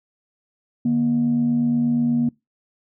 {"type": "tone pair together", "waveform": "sine", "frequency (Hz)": [150.43, 238.8], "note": ["D3", "A#3"], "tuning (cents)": [42, 42], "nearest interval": "minor sixth", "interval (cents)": 800, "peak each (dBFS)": [-25, -16], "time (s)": [0.85, 2.29], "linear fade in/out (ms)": 5, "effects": ["noise-tail reverb RT60 0.2 s tail -23 dB re dry", "tanh soft clip ceiling -12 dBFS"]}